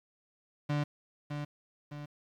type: tone with echo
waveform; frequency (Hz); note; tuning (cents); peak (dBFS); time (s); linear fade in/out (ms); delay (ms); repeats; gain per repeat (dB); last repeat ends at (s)
35% pulse; 146.83; D3; 0; -27; 0.69-0.84; 10; 610; 2; -6; 2.06
effects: low-pass 4000 Hz 12 dB/octave + 10-bit